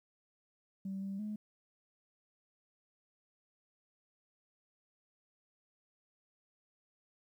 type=tone with pitch steps; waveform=sine; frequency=193.4 / 195.8 / 211.5 Hz; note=G3 / G3 / G#3; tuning=-23 / -2 / +32 cents; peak=-36 dBFS; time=0.85-1.36 s; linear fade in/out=5 ms; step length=170 ms; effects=tanh soft clip ceiling -33 dBFS + 12-bit